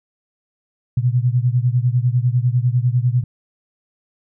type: beating tone pair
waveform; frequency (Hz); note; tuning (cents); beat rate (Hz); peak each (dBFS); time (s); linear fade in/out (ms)
sine; 120 / 130; B2 / C3; -49 / -11; 10; -16 / -18; 0.97-3.24; 5
effects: none